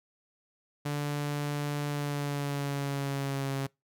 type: tone with pitch glide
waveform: sawtooth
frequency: 145.7 to 136.73 Hz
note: D3 to C#3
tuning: -13 to -23 cents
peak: -26 dBFS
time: 0.85-3.67 s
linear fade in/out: 10 ms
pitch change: -110 cents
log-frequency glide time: 1.88-3.55 s
effects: noise-tail reverb RT60 0.2 s tail -24 dB re dry